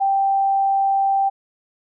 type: tone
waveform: sine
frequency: 784 Hz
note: G5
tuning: in tune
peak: -15 dBFS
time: 0-1.3 s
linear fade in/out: 20 ms
effects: none